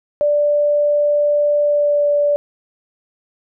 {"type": "tone with pitch glide", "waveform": "sine", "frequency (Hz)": [587, 581.9], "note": ["D5", "D5"], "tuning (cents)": [-1, -16], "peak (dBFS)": -12, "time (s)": [0.21, 2.36], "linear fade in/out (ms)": 0, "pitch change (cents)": -15, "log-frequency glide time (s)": [1.61, 2.09], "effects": []}